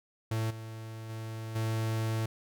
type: tone with level steps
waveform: 45% pulse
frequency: 111.3 Hz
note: A2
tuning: 20 cents sharp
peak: -29 / -40 / -37 / -29 dBFS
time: 0.31-2.26 s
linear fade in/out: 5 ms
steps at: 0.5 / 1.09 / 1.55 s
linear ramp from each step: 10 ms
effects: none